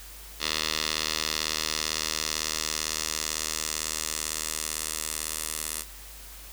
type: tone with band-pass filter sweep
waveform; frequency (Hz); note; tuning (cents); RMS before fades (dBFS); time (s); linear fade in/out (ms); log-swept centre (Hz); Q
10% pulse; 77.9; D#2; +3; -31; 0.39-5.85; 50; 4200 to 9900; 1.5
effects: added 50 Hz sine -46 dBFS peak until 6.52 s + white hiss -46 dBFS RMS until 6.52 s